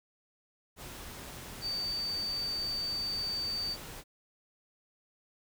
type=tone in noise; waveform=sine; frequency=4602 Hz; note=D8; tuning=36 cents flat; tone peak=-32 dBFS; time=1.61-3.77 s; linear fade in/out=50 ms; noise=pink; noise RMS=-45 dBFS; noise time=0.76-4.04 s; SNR=+10 dB; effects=none